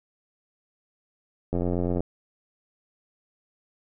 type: click train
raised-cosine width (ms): 2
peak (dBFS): -14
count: 43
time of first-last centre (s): 1.53-2.006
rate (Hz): 88.3
effects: none